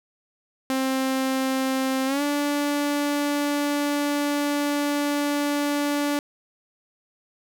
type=tone with pitch glide; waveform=sawtooth; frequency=264 to 289.6 Hz; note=C4 to D4; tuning=+16 to -24 cents; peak=-18 dBFS; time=0.7-6.19 s; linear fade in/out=0 ms; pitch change=+160 cents; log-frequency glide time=2.06-2.22 s; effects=none